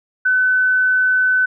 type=tone; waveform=sine; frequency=1510 Hz; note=F#6; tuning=35 cents sharp; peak=-12 dBFS; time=0.25-1.46 s; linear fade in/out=10 ms; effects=none